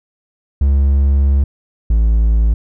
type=tone pair in turn; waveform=triangle; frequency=69.3 / 55.24 Hz; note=C#2 / A1; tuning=0 / +8 cents; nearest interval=major third; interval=392 cents; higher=first; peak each=-7 dBFS; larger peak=neither; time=0.61-1.44 / 1.9-2.54 s; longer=first; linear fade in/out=5 ms; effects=none